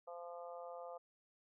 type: harmonic tone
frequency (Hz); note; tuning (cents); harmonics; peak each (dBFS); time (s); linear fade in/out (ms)
172.8; F3; -18; 3 / 4 / 5 / 6 / 7; -49 / -51 / -56 / -60 / -57; 0.07-0.98; 10
effects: none